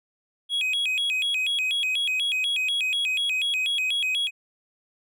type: tone with vibrato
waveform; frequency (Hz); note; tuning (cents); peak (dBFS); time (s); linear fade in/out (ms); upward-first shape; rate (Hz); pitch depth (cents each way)
triangle; 2894; F#7; -39; -21; 0.49-4.31; 50; square; 4.1; 240
effects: none